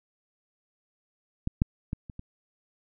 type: clicks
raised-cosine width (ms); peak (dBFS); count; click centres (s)
5; -15 / -9 / -18 / -28 / -26; 5; 1.474 / 1.619 / 1.931 / 2.098 / 2.194
effects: none